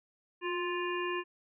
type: harmonic tone with a mistuned harmonic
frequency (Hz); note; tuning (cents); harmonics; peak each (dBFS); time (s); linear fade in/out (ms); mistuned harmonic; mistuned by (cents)
349.2; F4; 0; 1 / 3 / 5 / 7 / 8; -34 / -37 / -40 / -42 / -43; 0.41-1.24; 50; 1; +35
effects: none